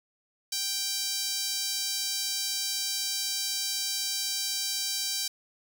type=tone with high-pass filter; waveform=sawtooth; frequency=784 Hz; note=G5; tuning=in tune; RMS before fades=-31 dBFS; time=0.52-5.28 s; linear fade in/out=5 ms; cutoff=4800 Hz; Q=1.9; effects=none